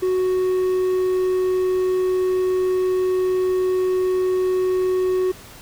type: tone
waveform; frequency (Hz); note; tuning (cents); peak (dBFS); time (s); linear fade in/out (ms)
triangle; 370; F#4; 0; -15; 0.02-5.32; 10
effects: pink hiss -42 dBFS RMS until 5.61 s